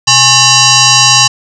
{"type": "tone with frequency modulation", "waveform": "sine", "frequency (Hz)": 830.6, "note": "G#5", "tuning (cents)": 0, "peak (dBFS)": -3, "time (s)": [0.07, 1.28], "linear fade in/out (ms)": 10, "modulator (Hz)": 956, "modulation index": 6.4, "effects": []}